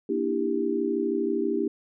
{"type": "chord", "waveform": "sine", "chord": "E half-diminished seventh", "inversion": "second", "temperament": "just", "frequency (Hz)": [237.3, 296.7, 329.6, 395.6], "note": ["Bb3", "D4", "E4", "G4"], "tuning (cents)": [31, 18, 0, 16], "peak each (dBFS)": [-31, -30, -29, -27], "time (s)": [0.09, 1.68], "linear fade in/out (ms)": 5, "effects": []}